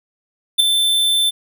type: tone with ADSR envelope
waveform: square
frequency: 3541 Hz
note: A7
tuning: 10 cents sharp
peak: -6 dBFS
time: 0.58-1.31 s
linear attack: 21 ms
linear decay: 4 ms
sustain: -8 dB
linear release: 23 ms
effects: none